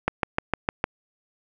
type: click train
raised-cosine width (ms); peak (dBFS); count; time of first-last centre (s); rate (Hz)
0.5; -6; 6; 0.08-0.841; 6.57
effects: none